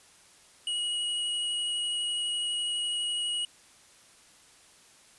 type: tone with vibrato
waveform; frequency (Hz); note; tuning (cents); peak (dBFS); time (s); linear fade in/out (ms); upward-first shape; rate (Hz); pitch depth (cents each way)
square; 2904; F#7; -33; -29; 0.67-3.45; 2; sine; 12; 9
effects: white hiss -57 dBFS RMS until 5.18 s + resampled to 24000 Hz